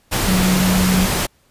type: tone in noise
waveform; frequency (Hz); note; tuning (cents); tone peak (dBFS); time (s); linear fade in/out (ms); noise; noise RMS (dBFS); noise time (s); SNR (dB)
sine; 185; F#3; 0; -14; 0.27-1.07; 20; pink; -19; 0.11-1.27; +2
effects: pink hiss -58 dBFS RMS until 1.5 s + resampled to 32000 Hz